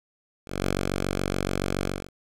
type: tone with ADSR envelope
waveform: 5% pulse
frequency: 47.07 Hz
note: F#1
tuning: 30 cents sharp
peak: -12 dBFS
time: 0.45-2.1 s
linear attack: 210 ms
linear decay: 170 ms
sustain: -2 dB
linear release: 250 ms
effects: low-pass 12000 Hz 12 dB/octave + 8-bit